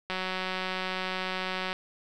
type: click train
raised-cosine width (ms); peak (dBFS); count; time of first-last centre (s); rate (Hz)
0.3; -16; 304; 0.1-1.729; 186
effects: none